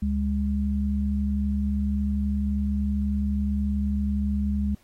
sine tone pair together, 71.95 / 204.5 Hz, D2 / G#3, -35 / -26 cents, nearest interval octave + tritone, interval 1809 cents, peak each -25 dBFS, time 0.02-4.75 s, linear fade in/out 5 ms, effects pink hiss -62 dBFS RMS until 4.83 s + AAC 48 kbps

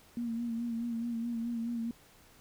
sine tone with vibrato, 233.1 Hz, A#3, in tune, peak -32 dBFS, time 0.17-1.91 s, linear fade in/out 2 ms, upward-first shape sine, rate 4.7 Hz, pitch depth 41 cents each way, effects pink hiss -60 dBFS RMS until 2.4 s

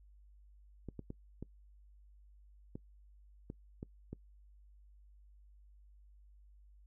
clicks, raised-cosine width 3 ms, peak -30 dBFS, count 8, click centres 0.887 / 0.993 / 1.104 / 1.426 / 2.755 / 3.501 / 3.829 / 4.13 s, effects noise-tail reverb RT60 0.1 s tail -23 dB re dry + added 50 Hz sine -58 dBFS peak until 6.86 s

